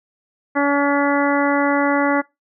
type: harmonic tone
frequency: 284.2 Hz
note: C#4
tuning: 43 cents sharp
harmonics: 1 / 2 / 3 / 4 / 5 / 6 / 7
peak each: -18 / -21 / -23 / -24 / -25 / -26 / -26 dBFS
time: 0.55-2.22 s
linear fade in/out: 20 ms
effects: noise-tail reverb RT60 0.2 s tail -22 dB re dry